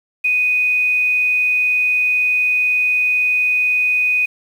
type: tone with quantisation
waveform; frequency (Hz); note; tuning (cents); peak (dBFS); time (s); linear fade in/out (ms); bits
sine; 2489; D#7; 0; -13; 0.24-4.26; 10; 7
effects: none